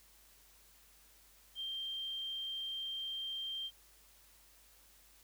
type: tone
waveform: sine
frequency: 3168 Hz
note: G7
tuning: 18 cents sharp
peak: -38 dBFS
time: 1.55-3.71 s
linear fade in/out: 50 ms
effects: added 50 Hz sine -69 dBFS peak until 5.23 s + white hiss -64 dBFS RMS until 5.23 s